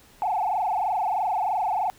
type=tone with frequency modulation; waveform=sine; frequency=799 Hz; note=G5; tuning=33 cents sharp; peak=-21 dBFS; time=0.22-1.9 s; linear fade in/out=0 ms; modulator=23.1 Hz; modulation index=3.8; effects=tanh soft clip ceiling -17 dBFS + pink hiss -54 dBFS RMS until 1.98 s